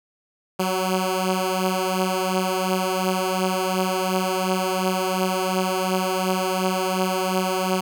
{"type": "beating tone pair", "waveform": "10% pulse", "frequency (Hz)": [185.7, 188.5], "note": ["F#3", "F#3"], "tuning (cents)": [7, 32], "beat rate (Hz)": 2.8, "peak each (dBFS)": [-14, -18], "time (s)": [0.59, 7.81], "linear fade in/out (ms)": 10, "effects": []}